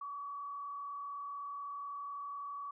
sine tone with frequency modulation, 1137 Hz, C#6, 44 cents sharp, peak -40 dBFS, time 0.01-2.71 s, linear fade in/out 5 ms, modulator 36.1 Hz, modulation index 0.55, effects none

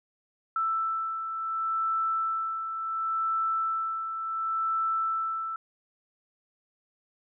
sine beating tone pair, 1324 / 1324.7 Hz, E6 / E6, +7 / +8 cents, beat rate 0.7 Hz, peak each -36 / -27 dBFS, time 0.56-5.56 s, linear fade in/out 2 ms, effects none

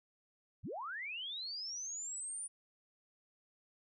sine linear sweep, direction up, 50 to 9460 Hz, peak -40 dBFS, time 0.63-2.48 s, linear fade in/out 20 ms, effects none

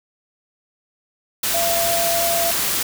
sine tone in noise, 679 Hz, F5, 49 cents flat, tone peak -20 dBFS, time 1.54-2.51 s, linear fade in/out 5 ms, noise white, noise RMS -21 dBFS, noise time 1.43-2.83 s, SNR -2 dB, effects none

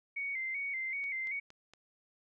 sine tone with vibrato, 2157 Hz, C#7, 48 cents flat, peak -34 dBFS, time 0.16-1.4 s, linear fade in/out 10 ms, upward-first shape square, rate 2.6 Hz, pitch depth 61 cents each way
click train, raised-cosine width 0.2 ms, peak -37 dBFS, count 4, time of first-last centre 1.04-1.736 s, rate 4.31 Hz
effects none

